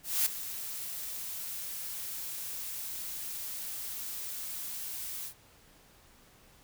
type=noise with ADSR envelope; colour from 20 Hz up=blue; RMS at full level=-26 dBFS; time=0.03-5.34 s; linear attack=230 ms; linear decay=8 ms; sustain=-13 dB; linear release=89 ms; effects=pink hiss -60 dBFS RMS until 6.63 s